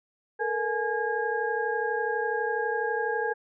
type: tone cluster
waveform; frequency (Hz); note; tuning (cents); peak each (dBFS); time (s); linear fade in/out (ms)
sine; 441.8 / 473.9 / 842 / 1631; A4 / A#4 / G#5 / G#6; +7 / +28 / +24 / -32; -31; 0.39-3.34; 20
effects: none